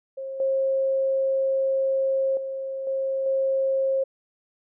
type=tone with level steps; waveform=sine; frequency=536 Hz; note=C5; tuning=42 cents sharp; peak=-30 / -20 / -28 / -23 / -20 dBFS; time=0.17-4.04 s; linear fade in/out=10 ms; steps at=0.4 / 2.37 / 2.87 / 3.26 s; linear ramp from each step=2 ms; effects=none